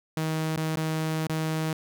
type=tone with dropouts; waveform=sawtooth; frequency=158.3 Hz; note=D#3; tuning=30 cents sharp; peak=-22 dBFS; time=0.17-1.73 s; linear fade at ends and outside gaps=2 ms; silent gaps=0.562-0.572 / 0.76-0.771 / 1.271-1.296 s; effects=none